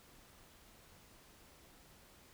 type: silence
effects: pink hiss -62 dBFS RMS until 2.33 s